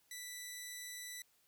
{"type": "tone", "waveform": "10% pulse", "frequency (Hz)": 1975.5, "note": "B6", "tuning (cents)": 0, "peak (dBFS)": -36, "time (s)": [0.11, 1.22], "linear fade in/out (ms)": 2, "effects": ["white hiss -73 dBFS RMS until 1.47 s"]}